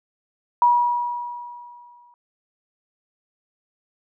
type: tone with exponential decay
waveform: sine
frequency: 964 Hz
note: B5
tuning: 42 cents flat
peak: -11 dBFS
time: 0.62-2.14 s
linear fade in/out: 1 ms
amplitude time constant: 330 ms
effects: none